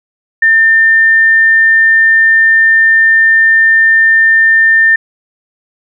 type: tone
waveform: sine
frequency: 1800 Hz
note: A6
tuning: 39 cents sharp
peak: -4 dBFS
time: 0.42-4.96 s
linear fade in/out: 5 ms
effects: none